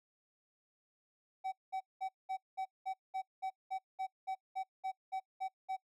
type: tone bursts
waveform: triangle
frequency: 762 Hz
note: G5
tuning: 49 cents flat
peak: -33 dBFS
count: 16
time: 1.44-5.768 s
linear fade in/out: 20 ms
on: 83 ms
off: 200 ms
effects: noise-tail reverb RT60 0.1 s tail -24 dB re dry